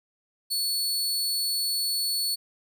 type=tone; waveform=sawtooth; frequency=4420 Hz; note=C#8; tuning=6 cents flat; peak=-22 dBFS; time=0.5-2.36 s; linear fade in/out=20 ms; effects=none